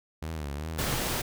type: tone with vibrato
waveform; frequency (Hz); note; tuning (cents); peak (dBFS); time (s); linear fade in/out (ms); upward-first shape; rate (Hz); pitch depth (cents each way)
sawtooth; 75.4; D2; +46; -29; 0.22-0.95; 5; sine; 2.6; 130
type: noise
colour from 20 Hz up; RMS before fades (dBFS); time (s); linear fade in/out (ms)
pink; -30; 0.78-1.22; 10
effects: none